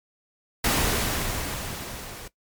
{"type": "noise with level ramp", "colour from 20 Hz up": "pink", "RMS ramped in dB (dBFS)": [-21, -40], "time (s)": [0.64, 2.28], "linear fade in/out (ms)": 5, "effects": ["noise-tail reverb RT60 0.1 s tail -18 dB re dry", "MP3 96 kbps"]}